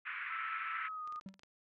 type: band-pass noise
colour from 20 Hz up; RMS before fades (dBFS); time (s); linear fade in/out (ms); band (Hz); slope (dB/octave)
white; -42; 0.05-0.89; 20; 1200 to 2400; 48
type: tone with pitch glide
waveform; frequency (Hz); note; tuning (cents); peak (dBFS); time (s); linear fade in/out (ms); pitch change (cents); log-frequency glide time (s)
sine; 1318.5 to 1230.2; E6 to D#6; 0 to -20; -40; 0.3-1.2; 10; -120; 0.77-1.06
type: clicks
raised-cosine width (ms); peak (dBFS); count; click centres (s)
0.2; -40; 8; 1.075 / 1.124 / 1.16 / 1.211 / 1.288 / 1.341 / 1.394 / 1.434
type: tone with exponential decay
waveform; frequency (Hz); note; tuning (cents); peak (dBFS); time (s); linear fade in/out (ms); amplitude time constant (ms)
triangle; 192.4; G3; -32; -39; 1.26-1.4; 2; 30
effects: none